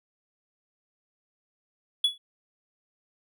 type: tone with exponential decay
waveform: triangle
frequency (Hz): 3392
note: G#7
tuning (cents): +36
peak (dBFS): -15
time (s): 2.04-2.18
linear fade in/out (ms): 5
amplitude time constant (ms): 30
effects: none